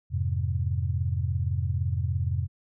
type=chord; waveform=sine; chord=F minor; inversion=none; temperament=just; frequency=87.31 / 104.77 / 130.96 Hz; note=F2 / Ab2 / C3; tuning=0 / +16 / +2 cents; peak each=-27 / -30 / -30 dBFS; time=0.1-2.48 s; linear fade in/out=50 ms; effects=none

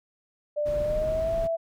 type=tone with pitch glide; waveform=sine; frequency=593 to 661.8 Hz; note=D5 to E5; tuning=+17 to +7 cents; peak=-24 dBFS; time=0.56-1.57 s; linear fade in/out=20 ms; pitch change=+190 cents; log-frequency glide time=0.81-1.33 s
type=noise; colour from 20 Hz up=brown; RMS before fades=-34 dBFS; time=0.65-1.48 s; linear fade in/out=20 ms
effects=none

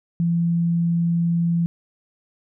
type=tone; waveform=sine; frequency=169.5 Hz; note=E3; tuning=49 cents sharp; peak=-17 dBFS; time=0.2-1.66 s; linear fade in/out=0 ms; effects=none

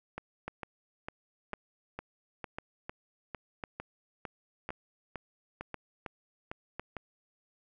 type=two click trains; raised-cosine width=0.5 ms; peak=-22 / -23 dBFS; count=7 / 16; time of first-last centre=0.48-6.796 / 0.18-6.967 s; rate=0.95 / 2.21 Hz; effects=none

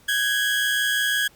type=tone pair together; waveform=30% pulse; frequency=1530.2 / 1656 Hz; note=G6 / G#6; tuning=-42 / -5 cents; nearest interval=minor second; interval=137 cents; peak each=-26 / -18 dBFS; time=0.08-1.28 s; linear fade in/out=10 ms; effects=pink hiss -55 dBFS RMS until 1.35 s + Opus 48 kbps

